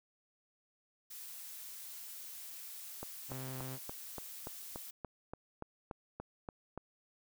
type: noise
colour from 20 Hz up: blue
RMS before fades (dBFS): -48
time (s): 1.1-4.91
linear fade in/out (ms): 10
type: click train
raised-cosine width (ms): 1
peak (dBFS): -28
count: 14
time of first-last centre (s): 3.03-6.776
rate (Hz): 3.47
type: tone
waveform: sawtooth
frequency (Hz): 130.5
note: C3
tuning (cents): -4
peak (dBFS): -38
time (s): 3.28-3.79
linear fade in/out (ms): 50
effects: none